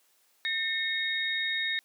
sine tone cluster, 1810 / 2173 / 3738 Hz, A6 / C#7 / A#7, +48 / -35 / +4 cents, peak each -31 / -35 / -31 dBFS, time 0.45-1.79 s, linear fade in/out 0 ms, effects white hiss -67 dBFS RMS until 1.84 s + high-pass 300 Hz 12 dB/octave

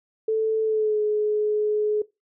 sine tone with pitch glide, 440 to 423.1 Hz, A4 to G#4, 0 to +32 cents, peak -19 dBFS, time 0.28-2.02 s, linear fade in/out 5 ms, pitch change -68 cents, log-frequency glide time 0.63-1 s, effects noise-tail reverb RT60 0.2 s tail -19 dB re dry

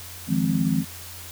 sine chord, F minor seventh, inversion third, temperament just, 157.15 / 174.61 / 209.5 / 261.9 Hz, Eb3 / F3 / Ab3 / C4, +18 / 0 / +15 / +2 cents, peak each -25 dBFS, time 0.27-0.85 s, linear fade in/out 50 ms, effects added 88 Hz sine -43 dBFS peak until 1.31 s + white hiss -40 dBFS RMS until 1.31 s

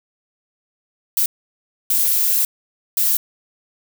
violet noise bursts at uneven times, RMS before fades -17 dBFS, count 3, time 1.17-1.26 / 1.9-2.45 / 2.97-3.17 s, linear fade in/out 2 ms, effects none

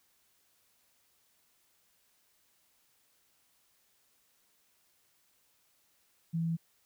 sine tone, 165.3 Hz, E3, 5 cents sharp, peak -29 dBFS, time 6.33-6.57 s, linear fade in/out 20 ms, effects white hiss -71 dBFS RMS until 6.85 s

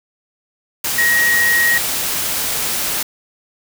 sine tone in noise, 1891 Hz, A#6, 24 cents sharp, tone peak -12 dBFS, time 0.98-1.78 s, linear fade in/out 5 ms, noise white, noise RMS -20 dBFS, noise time 0.84-3.03 s, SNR +5 dB, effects none

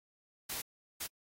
white noise bursts at uneven times, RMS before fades -39 dBFS, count 2, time 0.49-0.62 / 1-1.07 s, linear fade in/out 10 ms, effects AAC 48 kbps

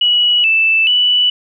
sine tone with pitch steps, 2928 / 2643 / 2964 Hz, F#7 / E7 / F#7, -19 / +4 / +2 cents, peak -9 dBFS, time 0.01-1.3 s, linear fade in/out 5 ms, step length 430 ms, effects none

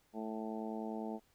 harmonic tone, 110 Hz, A2, in tune, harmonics 2 / 3 / 4 / 5 / 6 / 7 / 8, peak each -41 / -46 / -46 / -52 / -48 / -49 / -50 dBFS, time 0.13-1.2 s, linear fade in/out 50 ms, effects pink hiss -72 dBFS RMS until 1.34 s

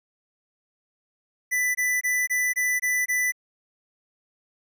square tone bursts, 1989 Hz, B6, 12 cents sharp, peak -22 dBFS, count 7, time 1.51-3.322 s, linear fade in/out 20 ms, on 240 ms, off 22 ms, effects none

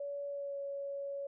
sine tone with pitch glide, 568 to 559.5 Hz, C#5 to C#5, +42 to +16 cents, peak -37 dBFS, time 0-1.27 s, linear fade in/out 5 ms, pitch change -26 cents, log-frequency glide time 0.27-0.58 s, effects none

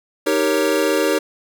square chord, Eb dominant seventh, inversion none, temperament equal, 311.1 / 392 / 466.2 / 554.4 Hz, Eb4 / G4 / Bb4 / Db5, 0 / 0 / 0 / 0 cents, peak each -22 dBFS, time 0.26-1.19 s, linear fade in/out 10 ms, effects none

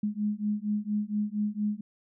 sine beating tone pair, 207.1 / 211.4 Hz, G#3 / G#3, -5 / +31 cents, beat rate 4.3 Hz, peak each -30 dBFS, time 0.03-1.81 s, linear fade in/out 5 ms, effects none

